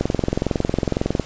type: click train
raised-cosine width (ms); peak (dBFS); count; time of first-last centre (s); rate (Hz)
2; -5; 27; 0.01-1.197; 21.9
effects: pink hiss -38 dBFS RMS until 1.25 s + resampled to 16000 Hz